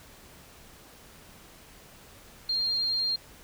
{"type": "tone", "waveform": "sine", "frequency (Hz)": 4203, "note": "C8", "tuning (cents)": 7, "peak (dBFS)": -25, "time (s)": [2.49, 3.16], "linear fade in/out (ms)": 5, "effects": ["pink hiss -52 dBFS RMS until 3.43 s"]}